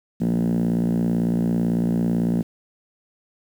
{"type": "tone with band-pass filter", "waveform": "5% pulse", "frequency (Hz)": 58, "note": "A#1", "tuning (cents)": -8, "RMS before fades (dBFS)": -21, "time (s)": [0.2, 2.43], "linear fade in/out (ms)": 20, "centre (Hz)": 200, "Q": 6.5, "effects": ["8-bit"]}